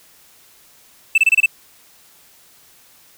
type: tone bursts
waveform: triangle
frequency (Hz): 2643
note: E7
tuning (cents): +4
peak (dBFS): -7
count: 6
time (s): 1.15-1.46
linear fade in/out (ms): 5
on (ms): 30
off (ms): 26
effects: white hiss -50 dBFS RMS until 3.17 s